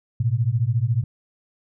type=beating tone pair; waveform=sine; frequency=110 / 124 Hz; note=A2 / B2; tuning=0 / +7 cents; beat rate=14 Hz; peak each=-21 dBFS; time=0.2-1.04 s; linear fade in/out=5 ms; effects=none